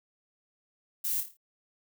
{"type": "noise with echo", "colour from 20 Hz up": "violet", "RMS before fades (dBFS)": -31, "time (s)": [1.04, 1.21], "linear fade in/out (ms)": 10, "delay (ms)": 27, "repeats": 6, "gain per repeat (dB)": -6, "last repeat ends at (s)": 1.372, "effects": []}